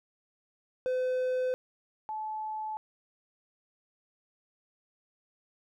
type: tone pair in turn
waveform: triangle / sine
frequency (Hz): 509 / 864.7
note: C5 / A5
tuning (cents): -48 / -30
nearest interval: major sixth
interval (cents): 918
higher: second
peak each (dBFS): -25 / -33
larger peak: first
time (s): 0.86-1.54 / 2.09-2.77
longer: neither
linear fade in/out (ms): 0
effects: none